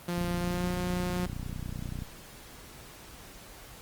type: tone with pitch glide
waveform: sawtooth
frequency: 174.61 to 179 Hz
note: F3 to F3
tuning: 0 to +43 cents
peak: -26 dBFS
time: 0.08-1.26 s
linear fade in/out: 5 ms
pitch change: +43 cents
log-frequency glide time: 0.36-0.73 s
type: click train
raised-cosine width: 5 ms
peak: -24 dBFS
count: 57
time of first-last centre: 0.18-2.022 s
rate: 30.4 Hz
effects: pink hiss -49 dBFS RMS until 3.81 s + Opus 32 kbps